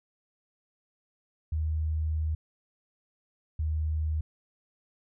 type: tone pair in turn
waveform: sine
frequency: 78.2 / 77.8 Hz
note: D#2 / D#2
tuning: +9 / 0 cents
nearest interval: unison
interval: 9 cents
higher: first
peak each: -26 / -26 dBFS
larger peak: neither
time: 1.52-2.35 / 3.59-4.21 s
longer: first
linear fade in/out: 5 ms
effects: none